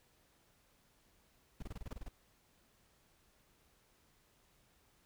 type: noise bursts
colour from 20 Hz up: brown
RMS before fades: -43 dBFS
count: 10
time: 1.6-2.085 s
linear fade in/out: 5 ms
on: 26 ms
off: 25 ms
effects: pink hiss -71 dBFS RMS until 5.05 s